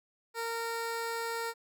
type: tone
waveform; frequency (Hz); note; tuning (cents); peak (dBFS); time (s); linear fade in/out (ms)
15% pulse; 460.7; A#4; -20; -27; 0.34-1.54; 50
effects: none